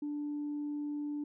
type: tone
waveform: sine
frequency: 293.7 Hz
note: D4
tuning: in tune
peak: -33 dBFS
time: 0.02-1.24 s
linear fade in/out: 5 ms
effects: tanh soft clip ceiling -31 dBFS